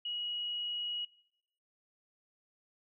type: tone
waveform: sine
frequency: 2905 Hz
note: F#7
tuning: 32 cents flat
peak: -35 dBFS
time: 0.05-1.05 s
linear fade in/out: 5 ms
effects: noise-tail reverb RT60 0.8 s tail -23 dB re dry